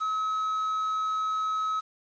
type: tone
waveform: triangle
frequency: 1283 Hz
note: E6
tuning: 47 cents flat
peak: -24 dBFS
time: 0-1.81 s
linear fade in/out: 20 ms
effects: resampled to 16000 Hz + 9-bit